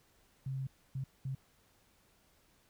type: tone bursts at uneven times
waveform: sine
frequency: 133.6 Hz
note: C3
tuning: 36 cents sharp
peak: -35 dBFS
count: 3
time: 0.46-0.67 / 0.95-1.04 / 1.25-1.35 s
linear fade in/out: 5 ms
effects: pink hiss -69 dBFS RMS until 2.69 s